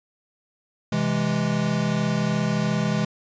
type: chord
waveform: square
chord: C augmented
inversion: none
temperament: equal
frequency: 130.81 / 164.81 / 207.7 Hz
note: C3 / E3 / G#3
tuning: 0 / 0 / 0 cents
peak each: -28 / -26 / -25 dBFS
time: 0.92-3.05 s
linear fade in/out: 5 ms
effects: resampled to 16000 Hz